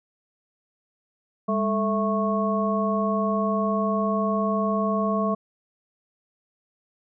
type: harmonic tone with a mistuned harmonic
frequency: 220 Hz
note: A3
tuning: in tune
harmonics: 1 / 2 / 3 / 5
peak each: -24 / -30 / -27 / -27 dBFS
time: 1.48-5.35 s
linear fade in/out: 10 ms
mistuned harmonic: 1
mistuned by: -140 cents
effects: none